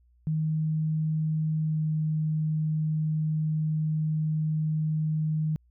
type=tone with pitch glide; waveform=sine; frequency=156.4 to 155.41 Hz; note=D#3 to D#3; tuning=+9 to -2 cents; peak=-24 dBFS; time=0.27-5.56 s; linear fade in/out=0 ms; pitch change=-11 cents; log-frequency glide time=1.59-1.82 s; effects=added 60 Hz sine -59 dBFS peak until 5.7 s